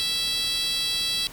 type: tone with high-pass filter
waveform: 10% pulse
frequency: 659.3 Hz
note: E5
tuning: in tune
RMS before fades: -26 dBFS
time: 0-1.27 s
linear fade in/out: 0 ms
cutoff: 4000 Hz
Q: 3.1
effects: pink hiss -43 dBFS RMS until 1.32 s